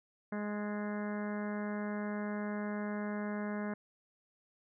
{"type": "harmonic tone with a mistuned harmonic", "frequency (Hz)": 208.2, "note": "G#3", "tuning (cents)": 5, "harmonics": [1, 2, 3, 4, 5, 6, 7, 8, 9, 10], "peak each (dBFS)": [-36, -44, -44, -50, -49, -53, -50, -50, -55, -55], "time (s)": [0.32, 3.74], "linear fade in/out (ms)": 5, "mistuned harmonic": 9, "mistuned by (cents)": -42, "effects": []}